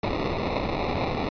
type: noise with sample-and-hold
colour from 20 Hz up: blue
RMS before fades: -27 dBFS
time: 0.03-1.29 s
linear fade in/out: 5 ms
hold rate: 1575 Hz
effects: resampled to 11025 Hz